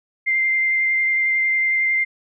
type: tone with vibrato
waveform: sine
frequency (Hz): 2093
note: C7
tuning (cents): 0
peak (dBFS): -16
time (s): 0.26-2.05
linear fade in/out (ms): 20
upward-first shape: sine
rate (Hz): 11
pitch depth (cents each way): 11
effects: none